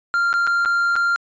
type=tone with dropouts; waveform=triangle; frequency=1391 Hz; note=F6; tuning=7 cents flat; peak=-14 dBFS; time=0.14-1.16 s; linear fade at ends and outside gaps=0 ms; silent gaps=0.329-0.339 / 0.468-0.474 / 0.65-0.658 / 0.956-0.963 s; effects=resampled to 16000 Hz